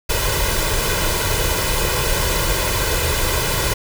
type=noise with comb filter; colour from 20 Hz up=pink; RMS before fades=-19 dBFS; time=0.09-3.74 s; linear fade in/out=10 ms; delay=2 ms; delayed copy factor=+0.7; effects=none